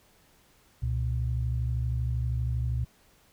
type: tone pair together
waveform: sine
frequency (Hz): 67.35 / 120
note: C#2 / B2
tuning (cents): -49 / -49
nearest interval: minor seventh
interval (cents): 1000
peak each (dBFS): -28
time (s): 0.82-2.85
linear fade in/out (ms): 10
effects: tanh soft clip ceiling -18 dBFS + pink hiss -62 dBFS RMS until 3.32 s